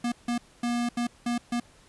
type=tone bursts at uneven times; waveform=square; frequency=239.2 Hz; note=A#3; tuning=45 cents sharp; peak=-26 dBFS; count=6; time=0.04-0.12 / 0.28-0.38 / 0.63-0.89 / 0.97-1.07 / 1.26-1.38 / 1.52-1.6 s; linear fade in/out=5 ms; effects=pink hiss -57 dBFS RMS until 1.88 s + resampled to 24000 Hz